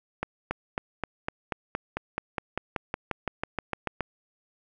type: accelerating click train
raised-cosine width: 0.5 ms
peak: -13 dBFS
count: 20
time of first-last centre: 0.23-4.007 s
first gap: 280 ms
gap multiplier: 0.96
effects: none